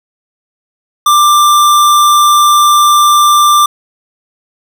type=tone; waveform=square; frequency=1184 Hz; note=D6; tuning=14 cents sharp; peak=-5 dBFS; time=1.06-3.66 s; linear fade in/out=5 ms; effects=none